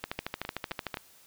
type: two click trains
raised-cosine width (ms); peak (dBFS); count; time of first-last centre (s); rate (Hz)
0.3; -16 / -20; 13 / 4; 0.04-0.942 / 0.19-0.971; 13.3 / 3.84
effects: white hiss -58 dBFS RMS until 1.26 s